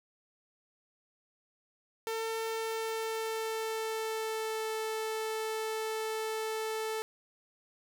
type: tone with pitch glide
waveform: sawtooth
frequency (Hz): 448.8 to 439.3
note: A4 to A4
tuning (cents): +34 to -3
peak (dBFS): -29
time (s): 2.07-7.02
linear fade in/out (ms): 0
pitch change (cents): -37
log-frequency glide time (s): 2.39-4.73
effects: none